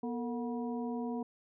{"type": "harmonic tone with a mistuned harmonic", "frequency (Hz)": 241.7, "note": "B3", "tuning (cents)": -37, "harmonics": [1, 2, 3, 4], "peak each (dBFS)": [-35, -41, -45, -47], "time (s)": [0.03, 1.23], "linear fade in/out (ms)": 5, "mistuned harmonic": 2, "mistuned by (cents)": -110, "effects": []}